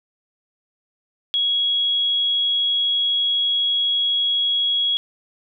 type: tone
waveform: sine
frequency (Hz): 3324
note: G#7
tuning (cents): +1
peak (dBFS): -17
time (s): 1.34-4.97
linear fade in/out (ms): 0
effects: none